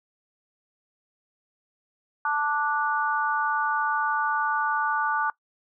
harmonic tone, 293.7 Hz, D4, in tune, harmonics 3 / 4 / 5, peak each -27 / -27 / -27 dBFS, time 2.25-5.3 s, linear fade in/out 2 ms, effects noise-tail reverb RT60 0.1 s tail -20 dB re dry

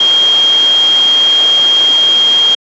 sine tone in noise, 3230 Hz, G#7, 49 cents flat, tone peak -6 dBFS, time 0-2.55 s, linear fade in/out 5 ms, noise pink, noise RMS -20 dBFS, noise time 0-2.55 s, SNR +11 dB, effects high-pass 400 Hz 12 dB/octave + resampled to 16000 Hz

